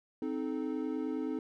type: chord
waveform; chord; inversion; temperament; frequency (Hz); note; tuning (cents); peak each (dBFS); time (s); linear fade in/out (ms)
triangle; A diminished; first; equal with one note detuned; 261.6 / 311.1 / 432.9; C4 / Eb4 / A4; 0 / 0 / -28; -34 / -34 / -38; 0.22-1.39; 2
effects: none